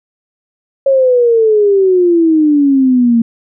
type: exponential sweep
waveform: sine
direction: down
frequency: 551 to 227.7 Hz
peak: -6 dBFS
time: 0.86-3.22 s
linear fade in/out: 5 ms
effects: none